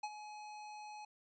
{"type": "tone with ADSR envelope", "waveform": "square", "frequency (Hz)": 844, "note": "G#5", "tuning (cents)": 28, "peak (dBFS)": -37, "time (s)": [0.03, 1.05], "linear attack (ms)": 8, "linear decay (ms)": 47, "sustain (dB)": -11, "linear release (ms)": 5, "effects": ["resampled to 16000 Hz"]}